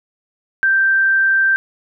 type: tone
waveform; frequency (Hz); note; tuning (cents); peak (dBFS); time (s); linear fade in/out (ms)
sine; 1568; G6; 0; -11; 0.63-1.56; 0
effects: none